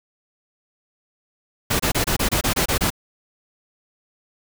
pink noise bursts, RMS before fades -20 dBFS, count 10, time 1.7-2.904 s, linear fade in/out 10 ms, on 97 ms, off 26 ms, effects none

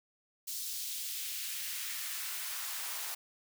white noise with high-pass filter sweep, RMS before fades -39 dBFS, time 0.47-3.15 s, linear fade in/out 10 ms, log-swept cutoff 4800 to 770 Hz, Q 1.1, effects none

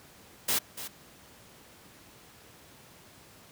white noise with echo, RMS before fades -27 dBFS, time 0.48-0.59 s, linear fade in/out 10 ms, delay 290 ms, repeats 1, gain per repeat -12 dB, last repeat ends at 0.88 s, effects pink hiss -54 dBFS RMS until 3.51 s + high-pass 80 Hz 12 dB/octave

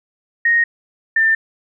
sine tone pair in turn, 1864.7 / 1791.1 Hz, A#6 / A6, 0 / +30 cents, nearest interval minor second, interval 70 cents, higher first, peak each -11 dBFS, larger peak neither, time 0.45-0.64 / 1.16-1.35 s, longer neither, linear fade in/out 5 ms, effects none

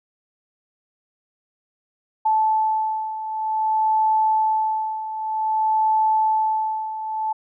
sine beating tone pair, 872 / 872.53 Hz, A5 / A5, -16 / -15 cents, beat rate 0.53 Hz, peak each -24 / -19 dBFS, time 2.25-7.33 s, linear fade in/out 10 ms, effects none

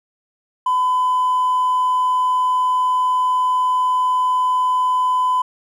triangle tone with hard clipping, 1008 Hz, B5, 35 cents sharp, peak -14 dBFS, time 0.66-5.42 s, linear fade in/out 5 ms, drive 2 dB, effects none

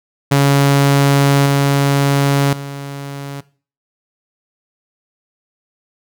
sawtooth tone with level steps, 140.1 Hz, C#3, 19 cents sharp, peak -5 / -7 / -21 dBFS, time 0.31-3.41 s, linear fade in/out 10 ms, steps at 1.46 / 2.53 s, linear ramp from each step 2 ms, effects noise-tail reverb RT60 0.4 s tail -18 dB re dry

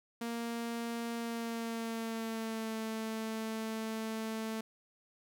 sawtooth tone with pitch glide, 233.1 to 221.4 Hz, A#3 to A3, 0 to +11 cents, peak -32 dBFS, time 0.21-4.61 s, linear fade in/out 5 ms, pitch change -89 cents, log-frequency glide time 1.15-2.77 s, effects none

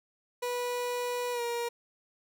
30% pulse tone with pitch glide, 489.4 to 473.5 Hz, B4 to A#4, -16 to +27 cents, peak -28 dBFS, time 0.42-1.69 s, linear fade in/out 10 ms, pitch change -57 cents, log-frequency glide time 1.32-1.42 s, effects none

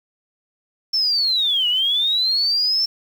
sine linear two-way sweep, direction down then up, 5390 to 2864 to 5390 Hz, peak -16 dBFS, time 0.93-2.86 s, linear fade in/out 10 ms, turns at 1.68 s, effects 7-bit

